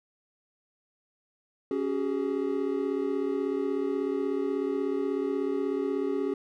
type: chord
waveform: triangle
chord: C# suspended fourth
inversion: none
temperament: equal with one note detuned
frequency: 277.2 / 378.9 / 415.3 Hz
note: C#4 / F#4 / G#4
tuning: 0 / +41 / 0 cents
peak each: -29 dBFS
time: 1.71-6.34 s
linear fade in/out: 2 ms
effects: none